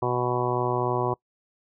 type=harmonic tone; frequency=123.47 Hz; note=B2; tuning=in tune; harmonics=1 / 2 / 3 / 4 / 5 / 6 / 7 / 8 / 9; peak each=-30 / -37 / -27 / -33 / -33 / -32 / -35 / -30 / -35 dBFS; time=0.02-1.14 s; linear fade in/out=5 ms; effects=noise-tail reverb RT60 0.1 s tail -24 dB re dry